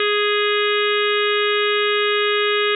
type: harmonic tone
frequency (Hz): 415.3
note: G#4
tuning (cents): 0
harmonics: 1 / 3 / 4 / 5 / 6 / 7 / 8 / 9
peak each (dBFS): -19 / -24 / -25 / -26 / -27 / -27 / -28 / -29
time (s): 0-2.75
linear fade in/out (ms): 2
effects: none